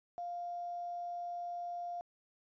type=tone with quantisation; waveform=sine; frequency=700 Hz; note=F5; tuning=4 cents sharp; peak=-38 dBFS; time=0.18-2.01 s; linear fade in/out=0 ms; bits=11; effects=resampled to 16000 Hz